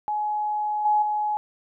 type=tone with level steps; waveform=sine; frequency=843 Hz; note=G#5; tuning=26 cents sharp; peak=-23 / -17 / -22 dBFS; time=0.08-1.37 s; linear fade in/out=0 ms; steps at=0.85 / 1.02 s; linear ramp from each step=5 ms; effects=none